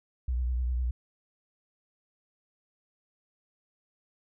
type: tone with vibrato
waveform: sine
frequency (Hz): 61.74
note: B1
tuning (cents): 0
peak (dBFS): -26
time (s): 0.28-0.91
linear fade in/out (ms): 5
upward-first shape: sine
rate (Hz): 9.9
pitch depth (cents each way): 58
effects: none